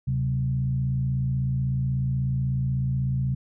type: tone with frequency modulation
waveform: sine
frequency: 130.4 Hz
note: C3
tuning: 5 cents flat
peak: -22 dBFS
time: 0.07-3.35 s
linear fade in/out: 10 ms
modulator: 56.3 Hz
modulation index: 0.61
effects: none